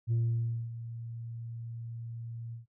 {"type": "tone with ADSR envelope", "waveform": "sine", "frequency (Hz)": 116, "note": "A#2", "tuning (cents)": -8, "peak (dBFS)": -23, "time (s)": [0.07, 2.66], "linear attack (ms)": 47, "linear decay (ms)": 580, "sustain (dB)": -15, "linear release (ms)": 130, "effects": ["noise-tail reverb RT60 0.1 s tail -23 dB re dry", "tanh soft clip ceiling -24 dBFS"]}